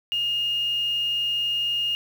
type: tone with quantisation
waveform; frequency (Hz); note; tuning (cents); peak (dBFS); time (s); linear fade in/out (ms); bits
sine; 2841; F7; +29; -22; 0.12-1.95; 0; 7
effects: none